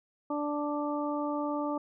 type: harmonic tone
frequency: 293.7 Hz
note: D4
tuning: in tune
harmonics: 1 / 2 / 3 / 4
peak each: -32 / -35 / -37 / -38 dBFS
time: 0.3-1.78 s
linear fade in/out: 5 ms
effects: none